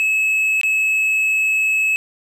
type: tone with dropouts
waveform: triangle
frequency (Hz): 2586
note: E7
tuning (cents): -34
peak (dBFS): -13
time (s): 0-1.96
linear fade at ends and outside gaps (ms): 0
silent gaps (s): 0.613-0.633
effects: none